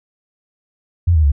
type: tone with pitch steps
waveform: sine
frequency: 86.5 / 78.41 / 71.08 Hz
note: F2 / D#2 / C#2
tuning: -16 / +14 / +44 cents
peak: -9 dBFS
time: 1.07-1.319 s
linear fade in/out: 10 ms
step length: 83 ms
effects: none